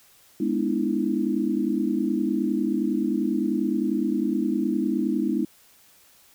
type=chord; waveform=sine; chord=E dominant seventh; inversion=first; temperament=equal with one note detuned; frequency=207.7 / 246.9 / 299.8 / 329.6 Hz; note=G#3 / B3 / D4 / E4; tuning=0 / 0 / +36 / 0 cents; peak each=-27 dBFS; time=0.4-5.45 s; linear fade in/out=5 ms; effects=white hiss -56 dBFS RMS until 6.34 s